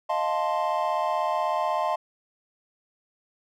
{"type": "chord", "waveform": "triangle", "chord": "F dominant seventh", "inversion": "third", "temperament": "equal", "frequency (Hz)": [622.3, 698.5, 880, 1046.5], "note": ["Eb5", "F5", "A5", "C6"], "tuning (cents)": [0, 0, 0, 0], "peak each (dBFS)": -27, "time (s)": [0.09, 1.96], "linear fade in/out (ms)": 10, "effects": []}